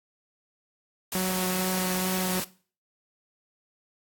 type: noise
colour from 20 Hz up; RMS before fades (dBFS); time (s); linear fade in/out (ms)
white; -32; 1.12-2.44; 2
type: tone with vibrato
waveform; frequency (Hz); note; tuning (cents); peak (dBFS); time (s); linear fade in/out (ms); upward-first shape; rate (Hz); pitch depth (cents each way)
sawtooth; 185; F#3; 0; -22; 1.15-2.4; 0; sine; 2.3; 10
effects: noise-tail reverb RT60 0.4 s tail -18 dB re dry + AAC 64 kbps